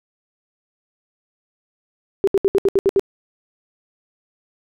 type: tone bursts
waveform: sine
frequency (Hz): 392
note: G4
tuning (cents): 0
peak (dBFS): -11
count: 8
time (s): 2.24-2.995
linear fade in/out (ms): 0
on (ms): 34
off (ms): 69
effects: none